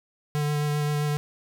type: tone with vibrato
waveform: square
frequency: 148.1 Hz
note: D3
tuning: 15 cents sharp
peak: -24 dBFS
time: 0.35-1.17 s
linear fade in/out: 0 ms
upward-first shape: sine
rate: 7.6 Hz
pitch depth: 13 cents each way
effects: none